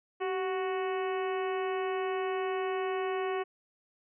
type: harmonic tone with a mistuned harmonic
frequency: 370 Hz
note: F#4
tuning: in tune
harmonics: 1 / 2 / 3 / 4 / 5 / 6 / 7 / 8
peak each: -31 / -37 / -39 / -46 / -44 / -47 / -47 / -50 dBFS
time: 0.2-3.44 s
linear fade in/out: 20 ms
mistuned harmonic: 1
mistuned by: +58 cents
effects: none